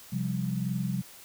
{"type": "chord", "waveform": "sine", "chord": "C suspended fourth", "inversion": "none", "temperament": "just", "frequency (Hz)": [130.81, 174.42, 196.22], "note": ["C3", "F3", "G3"], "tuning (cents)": [0, -2, 2], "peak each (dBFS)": -32, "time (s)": [0.12, 1.02], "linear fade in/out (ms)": 10, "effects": ["white hiss -50 dBFS RMS until 1.24 s"]}